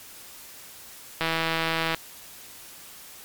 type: click train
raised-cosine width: 0.3 ms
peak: -9 dBFS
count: 121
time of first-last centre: 1.21-1.946 s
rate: 163 Hz
effects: white hiss -45 dBFS RMS until 3.24 s + MP3 96 kbps